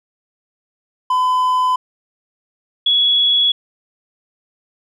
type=tone pair in turn; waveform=triangle / sine; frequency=1011 / 3368 Hz; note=B5 / G#7; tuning=+40 / +24 cents; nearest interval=octave + major sixth; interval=2084 cents; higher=second; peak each=-11 dBFS; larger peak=neither; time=1.1-1.76 / 2.86-3.52 s; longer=neither; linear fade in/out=5 ms; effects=none